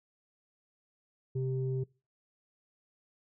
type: tone pair together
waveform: sine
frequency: 130.81 / 392 Hz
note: C3 / G4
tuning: 0 / 0 cents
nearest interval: octave + perfect fifth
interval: 1900 cents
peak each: -30 / -36 dBFS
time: 1.35-1.84 s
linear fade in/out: 10 ms
effects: noise-tail reverb RT60 0.3 s tail -23 dB re dry + tanh soft clip ceiling -23 dBFS